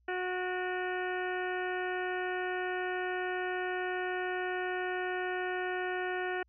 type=harmonic tone with a mistuned harmonic; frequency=365.4 Hz; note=F#4; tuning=22 cents flat; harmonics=1 / 2 / 3 / 4 / 5 / 6 / 7 / 8; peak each=-35 / -38 / -47 / -39 / -40 / -49 / -49 / -51 dBFS; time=0.08-6.43 s; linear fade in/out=5 ms; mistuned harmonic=6; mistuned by=+100 cents; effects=added 60 Hz sine -66 dBFS peak until 6.48 s